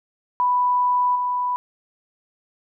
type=tone with level steps; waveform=sine; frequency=989 Hz; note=B5; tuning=2 cents sharp; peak=-16 / -20 dBFS; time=0.4-1.56 s; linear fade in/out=0 ms; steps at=1.15 s; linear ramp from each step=10 ms; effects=none